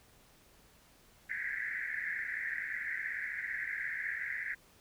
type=band-pass noise; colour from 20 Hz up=white; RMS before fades=-38 dBFS; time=1.29-4.55 s; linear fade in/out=10 ms; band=1600 to 2100 Hz; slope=96 dB/octave; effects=pink hiss -63 dBFS RMS until 4.8 s